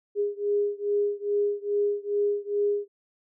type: beating tone pair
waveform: sine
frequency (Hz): 408.8 / 411.2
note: G#4 / G#4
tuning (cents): -27 / -17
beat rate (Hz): 2.4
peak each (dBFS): -26 / -27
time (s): 0.15-2.88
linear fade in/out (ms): 50
effects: none